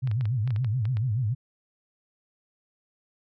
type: tone with vibrato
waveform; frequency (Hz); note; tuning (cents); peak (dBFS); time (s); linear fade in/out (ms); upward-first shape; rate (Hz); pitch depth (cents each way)
sine; 116.54; A#2; 0; -23; 0.02-1.35; 20; sine; 7; 230
type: clicks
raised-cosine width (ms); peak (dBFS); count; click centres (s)
0.3; -26; 10; 0.074 / 0.114 / 0.21 / 0.255 / 0.476 / 0.506 / 0.562 / 0.646 / 0.854 / 0.97
effects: none